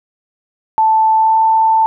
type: tone with pitch glide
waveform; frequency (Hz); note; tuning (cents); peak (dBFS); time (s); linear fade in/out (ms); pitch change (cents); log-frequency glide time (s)
sine; 880 to 887.7; A5 to A5; 0 to +15; -8; 0.78-1.86; 0; +15; 1.15-1.38
effects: none